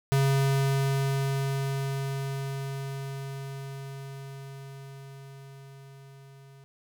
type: tone with level ramp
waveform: square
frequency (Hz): 136.8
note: C#3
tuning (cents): -23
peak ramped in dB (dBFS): -21 to -50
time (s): 0.12-6.64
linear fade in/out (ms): 0
effects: none

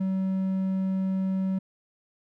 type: tone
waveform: triangle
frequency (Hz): 190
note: F#3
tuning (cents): +46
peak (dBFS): -22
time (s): 0-1.59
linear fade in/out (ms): 10
effects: none

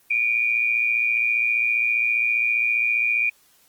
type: tone pair together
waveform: sine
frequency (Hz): 2325 / 2440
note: D7 / D#7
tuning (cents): -18 / -34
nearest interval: minor second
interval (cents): 84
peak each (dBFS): -23 / -20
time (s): 0.1-3.3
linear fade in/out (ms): 10
effects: white hiss -58 dBFS RMS until 3.68 s + Opus 24 kbps

